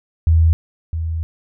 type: tone pair in turn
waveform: sine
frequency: 81.4 / 81.4 Hz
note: E2 / E2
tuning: -21 / -21 cents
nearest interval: unison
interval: 0 cents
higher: neither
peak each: -9 / -19 dBFS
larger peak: first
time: 0.27-0.53 / 0.93-1.23 s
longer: second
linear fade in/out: 0 ms
effects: none